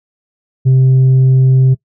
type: tone with tanh clipping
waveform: sine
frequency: 130.81 Hz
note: C3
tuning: in tune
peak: -6 dBFS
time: 0.65-1.75 s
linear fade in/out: 20 ms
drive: 2 dB
effects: noise-tail reverb RT60 0.1 s tail -21 dB re dry